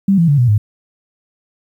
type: tone with pitch steps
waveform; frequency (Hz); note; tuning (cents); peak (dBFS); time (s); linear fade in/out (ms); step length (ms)
sine; 196 / 167.7 / 143.48 / 122.76 / 105.03; G3 / E3 / D3 / B2 / G#2; 0 / +30 / -40 / -10 / +20; -8; 0.08-0.58; 5; 100
effects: 8-bit